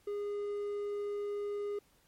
triangle tone, 410 Hz, G#4, 22 cents flat, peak -32 dBFS, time 0.07-1.79 s, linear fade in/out 5 ms, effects pink hiss -68 dBFS RMS until 2.07 s + MP3 64 kbps

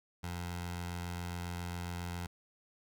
15% pulse tone with notch filter, 87.31 Hz, F2, in tune, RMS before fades -40 dBFS, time 0.23-2.27 s, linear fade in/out 10 ms, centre 300 Hz, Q 0.89, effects none

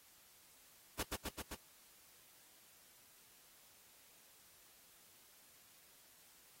pink noise with echo, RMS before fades -39 dBFS, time 0.99-1.03 s, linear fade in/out 5 ms, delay 130 ms, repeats 4, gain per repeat -2 dB, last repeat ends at 1.55 s, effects white hiss -65 dBFS RMS until 6.6 s + AAC 48 kbps

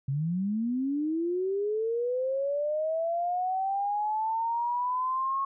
sine linear sweep, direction up, 130.81 to 1096 Hz, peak -26 dBFS, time 0.08-5.45 s, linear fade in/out 5 ms, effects none

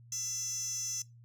15% pulse tone with high-pass filter, 673 Hz, E5, 36 cents sharp, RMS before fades -37 dBFS, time 0.12-1.02 s, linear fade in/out 2 ms, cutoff 5900 Hz, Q 8.2, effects noise-tail reverb RT60 0.2 s tail -20 dB re dry + added 118 Hz sine -53 dBFS peak until 1.24 s

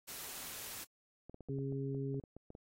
white noise, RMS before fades -46 dBFS, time 0.07-0.85 s, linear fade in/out 20 ms
clicks, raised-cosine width 2 ms, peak -37 dBFS, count 12, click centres 1.296 / 1.344 / 1.407 / 1.487 / 1.587 / 1.724 / 1.947 / 2.144 / 2.238 / 2.366 / 2.504 / 2.551 s
harmonic tone, 136.7 Hz, C#3, 24 cents flat, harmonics 1 / 2 / 3, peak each -38 / -42 / -42 dBFS, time 1.49-2.2 s, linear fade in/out 2 ms
effects AAC 48 kbps

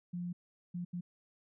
sine tone bursts at uneven times, 176 Hz, F3, 14 cents sharp, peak -36 dBFS, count 3, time 0.13-0.33 / 0.74-0.85 / 0.93-1.01 s, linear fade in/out 10 ms, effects none

